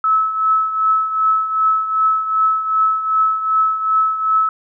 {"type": "tone with tremolo", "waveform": "sine", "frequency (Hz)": 1299, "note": "E6", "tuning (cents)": -26, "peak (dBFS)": -10, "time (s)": [0.04, 4.49], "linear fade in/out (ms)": 2, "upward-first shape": "triangle", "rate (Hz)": 2.6, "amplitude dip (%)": 70, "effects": []}